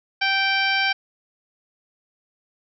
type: harmonic tone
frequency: 780 Hz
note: G5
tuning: 9 cents flat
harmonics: 1 / 2 / 3 / 4 / 5 / 6 / 7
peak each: -26 / -23 / -23 / -27 / -34 / -30 / -33 dBFS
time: 0.21-0.93 s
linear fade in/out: 10 ms
effects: none